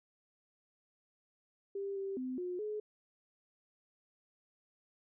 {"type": "tone with pitch steps", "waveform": "sine", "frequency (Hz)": [396.2, 390.3, 256.2, 359.4, 423.7], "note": ["G4", "G4", "C4", "F4", "G#4"], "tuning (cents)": [18, -8, -36, 50, 35], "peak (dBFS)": -36, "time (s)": [1.75, 2.8], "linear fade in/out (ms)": 5, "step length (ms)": 210, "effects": []}